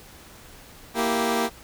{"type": "chord", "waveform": "15% pulse", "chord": "E diminished", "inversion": "second", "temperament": "equal", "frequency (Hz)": [233.1, 329.6, 392], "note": ["Bb3", "E4", "G4"], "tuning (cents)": [0, 0, 0], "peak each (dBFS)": [-18, -23, -20], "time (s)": [0.94, 1.5], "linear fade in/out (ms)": 50, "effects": ["pink hiss -47 dBFS RMS until 1.63 s"]}